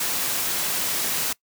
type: noise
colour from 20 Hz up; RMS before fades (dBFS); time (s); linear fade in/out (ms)
white; -25; 0-1.33; 5
effects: noise-tail reverb RT60 0.1 s tail -22 dB re dry + high-pass 100 Hz 12 dB/octave